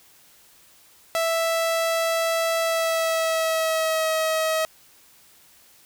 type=tone with pitch glide; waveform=sawtooth; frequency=659.3 to 637.2 Hz; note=E5 to D#5; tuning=0 to +41 cents; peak=-17 dBFS; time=1.15-4.65 s; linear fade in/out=0 ms; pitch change=-59 cents; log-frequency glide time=2.61-4.1 s; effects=white hiss -54 dBFS RMS until 5.85 s